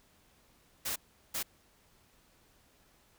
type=noise bursts at uneven times; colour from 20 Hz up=white; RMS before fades=-35 dBFS; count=2; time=0.85-0.96 / 1.34-1.43 s; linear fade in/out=10 ms; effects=pink hiss -66 dBFS RMS until 3.18 s